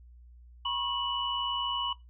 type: tone cluster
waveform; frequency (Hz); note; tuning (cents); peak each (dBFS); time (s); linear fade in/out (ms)
sine; 966 / 1086 / 2954; B5 / C#6 / F#7; -39 / -36 / -3; -35 / -35 / -31; 0.65-1.93; 5
effects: noise-tail reverb RT60 0.2 s tail -19 dB re dry + added 60 Hz sine -50 dBFS peak until 2.09 s